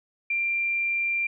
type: tone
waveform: sine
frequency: 2374 Hz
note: D7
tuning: 18 cents sharp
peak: -23 dBFS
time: 0.3-1.27 s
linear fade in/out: 5 ms
effects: none